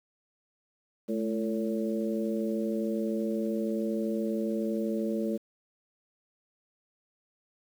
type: harmonic tone with a mistuned harmonic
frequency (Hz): 112.7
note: A2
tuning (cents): +42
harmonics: 2 / 3 / 4 / 5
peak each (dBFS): -30 / -34 / -35 / -36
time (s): 1.08-5.38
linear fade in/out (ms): 20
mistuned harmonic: 2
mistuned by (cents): -66
effects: 9-bit